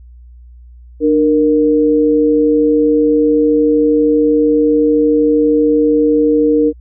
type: tone pair together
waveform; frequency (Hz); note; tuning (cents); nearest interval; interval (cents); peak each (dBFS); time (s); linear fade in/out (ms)
sine; 299.3 / 466.2; D4 / A#4; +33 / 0; minor sixth; 767; -11; 1-6.73; 50
effects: added 60 Hz sine -35 dBFS peak until 6.8 s